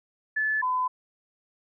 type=tone pair in turn; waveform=sine; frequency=1733 / 1011.1 Hz; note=A6 / B5; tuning=-27 / +40 cents; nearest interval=major sixth; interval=933 cents; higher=first; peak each=-23 dBFS; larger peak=neither; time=0.36-0.62 / 0.62-0.88 s; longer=neither; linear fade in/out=10 ms; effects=none